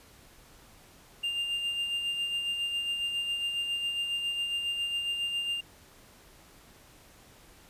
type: tone with tremolo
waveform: triangle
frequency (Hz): 2800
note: F7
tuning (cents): +4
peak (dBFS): -26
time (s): 1.23-5.61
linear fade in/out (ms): 10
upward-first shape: sine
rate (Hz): 7.3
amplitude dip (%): 40
effects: pink hiss -56 dBFS RMS until 7.69 s + resampled to 32000 Hz